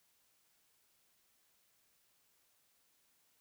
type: silence
effects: white hiss -74 dBFS RMS until 3.4 s